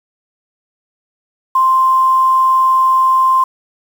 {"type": "tone with quantisation", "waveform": "sine", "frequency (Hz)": 1046.5, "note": "C6", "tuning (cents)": 0, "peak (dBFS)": -8, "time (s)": [1.55, 3.44], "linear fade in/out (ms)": 5, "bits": 6, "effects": []}